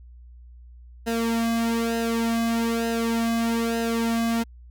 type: tone with flanger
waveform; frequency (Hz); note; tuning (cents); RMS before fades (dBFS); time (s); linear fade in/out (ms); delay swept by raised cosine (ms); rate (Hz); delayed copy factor
sawtooth; 230; A#3; -23; -24; 1.06-4.44; 20; 0.88 to 2.18; 1.1; -0.75
effects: added 60 Hz sine -43 dBFS peak until 4.7 s